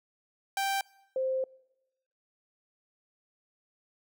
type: tone pair in turn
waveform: sawtooth / sine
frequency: 784 / 523.3 Hz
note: G5 / C5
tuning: 0 / 0 cents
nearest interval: perfect fifth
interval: 700 cents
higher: first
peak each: -24 / -27 dBFS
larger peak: first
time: 0.57-0.81 / 1.16-1.44 s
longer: second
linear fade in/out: 2 ms
effects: noise-tail reverb RT60 1.0 s tail -25 dB re dry